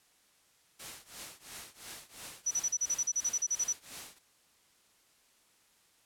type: noise with tremolo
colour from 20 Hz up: white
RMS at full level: -42 dBFS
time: 0.79-4.19 s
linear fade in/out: 10 ms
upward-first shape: triangle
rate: 2.9 Hz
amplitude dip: 95%
type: tone bursts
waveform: sine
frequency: 5920 Hz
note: F#8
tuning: in tune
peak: -27 dBFS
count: 15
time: 2.46-3.729 s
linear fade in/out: 10 ms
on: 51 ms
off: 36 ms
effects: white hiss -67 dBFS RMS until 6.05 s + low-pass 11000 Hz 12 dB/octave